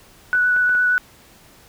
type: tone with vibrato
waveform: sine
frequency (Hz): 1480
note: F#6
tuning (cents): 0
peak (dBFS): -14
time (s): 0.33-0.98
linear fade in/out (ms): 0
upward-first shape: sine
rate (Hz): 8.6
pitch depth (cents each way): 12
type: clicks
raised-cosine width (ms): 0.5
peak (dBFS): -20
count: 4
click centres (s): 0.351 / 0.564 / 0.694 / 0.751
effects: pink hiss -49 dBFS RMS until 1.68 s